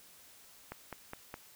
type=click train; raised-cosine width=0.5 ms; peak=-26 dBFS; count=4; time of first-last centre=0.72-1.341 s; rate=4.83 Hz; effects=white hiss -58 dBFS RMS until 1.55 s